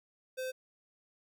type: tone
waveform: square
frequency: 516 Hz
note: C5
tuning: 24 cents flat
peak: -36 dBFS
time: 0.37-0.52 s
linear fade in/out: 20 ms
effects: none